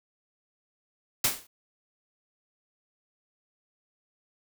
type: noise with exponential decay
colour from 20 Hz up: white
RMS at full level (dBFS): -20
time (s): 1.24-1.47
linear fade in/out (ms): 5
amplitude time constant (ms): 49
effects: none